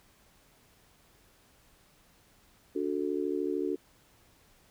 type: chord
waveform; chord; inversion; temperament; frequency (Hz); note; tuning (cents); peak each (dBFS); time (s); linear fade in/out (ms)
sine; D major; none; just; 293.7 / 367.1 / 440.5; D4 / F#4 / A4; 0 / -14 / +2; -33 / -32 / -35; 2.75-3.76; 10
effects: pink hiss -63 dBFS RMS until 4.7 s